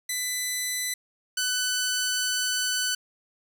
10% pulse tone pair in turn, 2000 / 1498.3 Hz, B6 / F#6, +21 / +21 cents, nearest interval perfect fourth, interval 500 cents, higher first, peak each -18 / -16 dBFS, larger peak second, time 0.09-0.94 / 1.37-2.95 s, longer second, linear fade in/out 5 ms, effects none

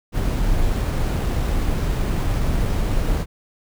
brown noise with sample-and-hold, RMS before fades -20 dBFS, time 0.12-3.26 s, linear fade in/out 50 ms, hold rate 11025 Hz, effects none

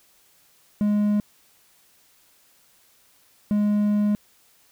triangle tone bursts at uneven times, 207.7 Hz, G#3, in tune, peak -16 dBFS, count 2, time 0.81-1.2 / 3.51-4.15 s, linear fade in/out 0 ms, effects white hiss -59 dBFS RMS until 4.71 s

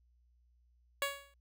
10% pulse tone with exponential decay, 560 Hz, C#5, 18 cents sharp, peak -21 dBFS, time 1.02-1.34 s, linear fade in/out 1 ms, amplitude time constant 69 ms, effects added 60 Hz sine -66 dBFS peak until 1.4 s

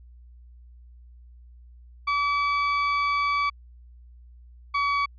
30% pulse tone pair in turn, 1147 / 1136.4 Hz, D6 / C#6, -41 / +43 cents, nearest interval unison, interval 16 cents, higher first, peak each -19 dBFS, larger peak neither, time 2.07-3.5 / 4.74-5.06 s, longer first, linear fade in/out 10 ms, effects added 60 Hz sine -46 dBFS peak until 5.18 s + resampled to 11025 Hz

